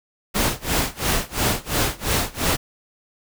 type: noise with tremolo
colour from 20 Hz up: pink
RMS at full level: -19 dBFS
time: 0.34-2.57 s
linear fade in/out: 20 ms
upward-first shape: sine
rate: 2.9 Hz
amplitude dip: 95%
effects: none